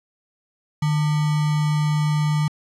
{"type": "tone with sample-and-hold", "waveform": "sine", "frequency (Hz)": 151.4, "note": "D#3", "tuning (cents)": -47, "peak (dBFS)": -17, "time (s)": [0.82, 2.48], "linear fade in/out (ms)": 5, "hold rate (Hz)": 1050, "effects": ["low-pass 8000 Hz 12 dB/octave"]}